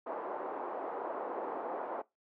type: band-pass noise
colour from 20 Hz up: white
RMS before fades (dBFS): -39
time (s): 0.06-2.02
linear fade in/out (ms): 10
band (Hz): 340 to 960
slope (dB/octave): 24
effects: noise-tail reverb RT60 0.2 s tail -21 dB re dry